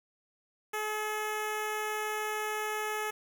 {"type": "tone with notch filter", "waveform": "10% pulse", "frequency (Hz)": 427, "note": "G#4", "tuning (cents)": 48, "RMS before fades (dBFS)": -34, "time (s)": [0.73, 3.11], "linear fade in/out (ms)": 10, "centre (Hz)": 4600, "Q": 1.4, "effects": ["9-bit"]}